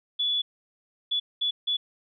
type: tone bursts at uneven times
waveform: sine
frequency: 3429 Hz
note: A7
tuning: 45 cents flat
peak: -23 dBFS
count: 4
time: 0.19-0.42 / 1.11-1.2 / 1.41-1.51 / 1.67-1.77 s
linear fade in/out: 10 ms
effects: none